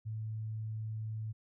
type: tone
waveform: sine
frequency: 109.5 Hz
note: A2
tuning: 8 cents flat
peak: -36 dBFS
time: 0.05-1.33 s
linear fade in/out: 20 ms
effects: none